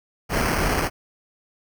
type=noise with sample-and-hold; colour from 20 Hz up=pink; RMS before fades=-22 dBFS; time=0.29-0.9 s; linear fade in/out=50 ms; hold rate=3675 Hz; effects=none